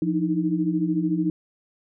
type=tone cluster; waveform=sine; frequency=173.9 / 305.1 / 318.6 Hz; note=F3 / D#4 / D#4; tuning=-7 / -34 / +41 cents; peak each=-25 dBFS; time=0.02-1.3 s; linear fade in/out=2 ms; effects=none